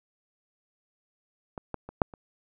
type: clicks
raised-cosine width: 1 ms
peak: -22 / -18 / -26 / -6 / -30 dBFS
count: 5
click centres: 1.578 / 1.743 / 1.89 / 2.018 / 2.138 s
effects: none